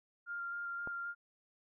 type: tone with vibrato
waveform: sine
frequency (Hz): 1396.9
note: F6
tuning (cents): 0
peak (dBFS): -38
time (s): 0.26-1.15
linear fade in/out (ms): 50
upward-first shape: square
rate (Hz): 3.8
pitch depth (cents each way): 10
type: click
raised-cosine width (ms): 1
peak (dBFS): -30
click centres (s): 0.874
effects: none